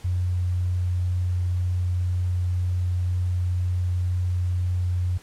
sine tone, 89.8 Hz, F2, 49 cents sharp, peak -21 dBFS, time 0.04-5.18 s, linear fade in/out 10 ms, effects pink hiss -50 dBFS RMS until 5.22 s + low-pass 11000 Hz 12 dB/octave

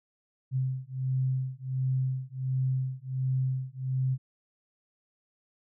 sine beating tone pair, 129.9 / 131.3 Hz, C3 / C3, -12 / +6 cents, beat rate 1.4 Hz, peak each -30 dBFS, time 0.51-4.18 s, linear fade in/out 50 ms, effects none

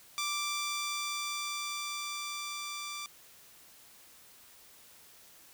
10% pulse tone with level ramp, 1175 Hz, D6, 1 cent sharp, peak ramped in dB -23 to -30 dBFS, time 0.18-3.06 s, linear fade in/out 0 ms, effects white hiss -57 dBFS RMS until 5.53 s

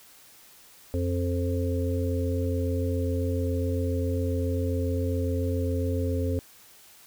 harmonic tone with a mistuned harmonic, 87.31 Hz, F2, in tune, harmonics 1 / 3 / 5 / 6, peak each -26 / -31 / -33 / -34 dBFS, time 0.94-6.39 s, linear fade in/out 0 ms, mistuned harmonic 3, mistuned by +15 cents, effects white hiss -53 dBFS RMS until 7.06 s

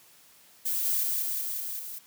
violet noise with echo, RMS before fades -29 dBFS, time 0.65-1.04 s, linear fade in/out 10 ms, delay 190 ms, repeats 5, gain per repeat -2 dB, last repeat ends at 1.99 s, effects white hiss -57 dBFS RMS until 2.06 s + high-pass 80 Hz 12 dB/octave

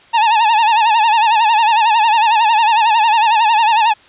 45% pulse tone with vibrato, 887 Hz, A5, 14 cents sharp, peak -9 dBFS, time 0.13-3.94 s, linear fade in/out 20 ms, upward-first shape sine, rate 11 Hz, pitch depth 100 cents each way, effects white hiss -45 dBFS RMS until 4.08 s + resampled to 8000 Hz

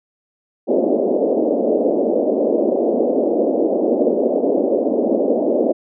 white band-pass noise, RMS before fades -17 dBFS, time 0.67-5.73 s, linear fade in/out 20 ms, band 230 to 610 Hz, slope 48 dB/octave, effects none

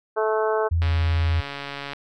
harmonic tone, 217.7 Hz, A3, 18 cents flat, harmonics 2 / 3 / 4 / 5 / 6 / 7, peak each -22 / -26 / -28 / -30 / -32 / -33 dBFS, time 0.16-0.69 s, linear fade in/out 20 ms
sine tone, 83.6 Hz, E2, 25 cents sharp, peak -18 dBFS, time 0.71-1.41 s, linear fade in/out 10 ms
click train, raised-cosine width 0.3 ms, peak -16 dBFS, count 158, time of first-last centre 0.82-1.933 s, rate 141 Hz
effects none

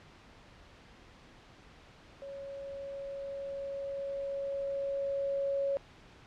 sine tone with level ramp, 554.4 Hz, C#5, in tune, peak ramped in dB -41 to -28 dBFS, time 2.22-5.77 s, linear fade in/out 0 ms, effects pink hiss -56 dBFS RMS until 6.26 s + low-pass 4000 Hz 12 dB/octave

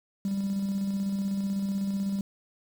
triangle tone with tremolo, 197 Hz, G3, 9 cents sharp, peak -22 dBFS, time 0.25-2.21 s, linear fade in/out 2 ms, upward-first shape square, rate 16 Hz, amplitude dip 35%, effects tanh soft clip ceiling -22 dBFS + 8-bit

